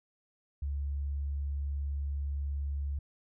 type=tone; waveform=sine; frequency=70.7 Hz; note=C#2; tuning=35 cents sharp; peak=-31 dBFS; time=0.62-2.99 s; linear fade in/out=5 ms; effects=none